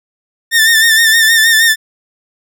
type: tone with vibrato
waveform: sawtooth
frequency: 1800 Hz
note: A6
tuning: 39 cents sharp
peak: -3 dBFS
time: 0.51-1.76 s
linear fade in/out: 50 ms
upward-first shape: sine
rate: 6.4 Hz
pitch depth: 50 cents each way
effects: none